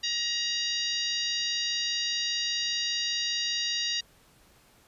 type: harmonic tone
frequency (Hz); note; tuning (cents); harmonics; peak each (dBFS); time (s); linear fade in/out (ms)
945; A#5; +23; 2 / 3 / 4 / 5 / 6 / 7; -37 / -34 / -32 / -32 / -37 / -42; 0.03-4.01; 10
effects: pink hiss -60 dBFS RMS until 4.87 s + resampled to 32000 Hz